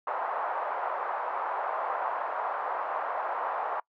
white band-pass noise, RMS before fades -32 dBFS, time 0.07-3.8 s, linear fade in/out 5 ms, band 640 to 1100 Hz, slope 24 dB/octave, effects noise-tail reverb RT60 0.1 s tail -24 dB re dry

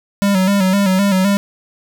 square tone with vibrato, 193.7 Hz, G3, 20 cents flat, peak -12 dBFS, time 0.22-1.37 s, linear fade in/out 0 ms, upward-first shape square, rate 3.9 Hz, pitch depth 60 cents each way, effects none

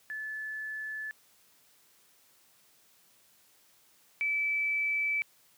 sine tone pair in turn, 1734 / 2310 Hz, A6 / D7, -26 / -29 cents, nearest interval perfect fourth, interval 497 cents, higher second, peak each -35 / -27 dBFS, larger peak second, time 0.1-1.11 / 4.21-5.22 s, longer neither, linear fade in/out 0 ms, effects white hiss -64 dBFS RMS until 5.57 s + high-pass 80 Hz 12 dB/octave

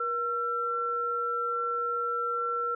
sine tone pair together, 477.5 / 1350.6 Hz, A#4 / E6, +42 / +42 cents, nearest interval octave + tritone, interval 1800 cents, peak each -34 / -28 dBFS, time 0-2.75 s, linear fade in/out 5 ms, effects none

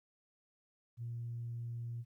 sine tone, 117.9 Hz, A#2, 20 cents sharp, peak -38 dBFS, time 0.97-2.05 s, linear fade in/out 50 ms, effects tanh soft clip ceiling -34 dBFS + 13-bit

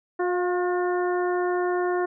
harmonic tone with a mistuned harmonic, 359 Hz, F4, 48 cents sharp, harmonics 1 / 2 / 3 / 4 / 5, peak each -23 / -29 / -33 / -35 / -37 dBFS, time 0.19-2.06 s, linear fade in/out 10 ms, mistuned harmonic 2, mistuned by -22 cents, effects none

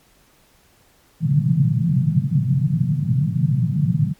white band-pass noise, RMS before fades -18 dBFS, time 1.2-4.14 s, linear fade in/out 50 ms, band 120 to 170 Hz, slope 48 dB/octave, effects pink hiss -56 dBFS RMS until 4.19 s + MP3 96 kbps

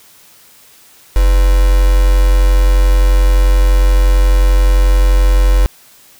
sine tone with quantisation, 45.74 Hz, F#1, 19 cents flat, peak -6 dBFS, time 1.16-5.66 s, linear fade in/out 0 ms, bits 3, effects white hiss -44 dBFS RMS until 6.19 s

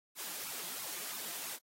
white noise with flanger, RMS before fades -42 dBFS, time 0.15-1.59 s, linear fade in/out 50 ms, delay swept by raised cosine 0.75 to 5.85 ms, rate 3 Hz, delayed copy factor +0.95, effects high-pass 200 Hz 12 dB/octave + AAC 48 kbps

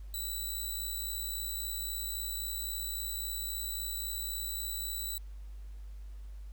5% pulse tone with amplitude modulation, 3951 Hz, B7, in tune, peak -26 dBFS, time 0.14-5.18 s, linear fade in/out 2 ms, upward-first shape sine, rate 63.7 Hz, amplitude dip 40%, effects added 50 Hz sine -42 dBFS peak until 6.52 s + pink hiss -67 dBFS RMS until 6.52 s

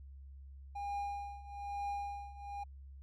triangle tone with tremolo, 809 Hz, G#5, 46 cents flat, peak -33 dBFS, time 0.75-2.64 s, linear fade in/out 10 ms, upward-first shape triangle, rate 1.1 Hz, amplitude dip 90%, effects added 68 Hz sine -49 dBFS peak until 3.02 s

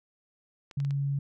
clicks, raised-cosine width 0.2 ms, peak -29 dBFS, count 4, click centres 0.712 / 0.802 / 0.849 / 0.908 s
sine tone, 140 Hz, C#3, 18 cents sharp, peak -26 dBFS, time 0.77-1.19 s, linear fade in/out 5 ms
effects none

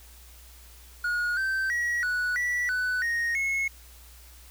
triangle tone with pitch steps, 1444 / 1553 / 1914 / 1474 / 1953 / 1495 / 1865 / 2179 Hz, F#6 / G6 / A#6 / F#6 / B6 / F#6 / A#6 / C#7, -43 / -17 / +45 / -7 / -20 / +17 / 0 / -30 cents, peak -23 dBFS, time 1.04-3.68 s, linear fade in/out 5 ms, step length 330 ms, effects added 60 Hz sine -49 dBFS peak until 4.5 s + white hiss -53 dBFS RMS until 4.5 s

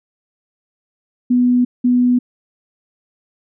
sine tone pair in turn, 246.9 / 246.9 Hz, B3 / B3, 0 / 0 cents, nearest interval unison, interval 0 cents, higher neither, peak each -10 dBFS, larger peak neither, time 1.3-1.65 / 1.84-2.19 s, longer neither, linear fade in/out 10 ms, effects none

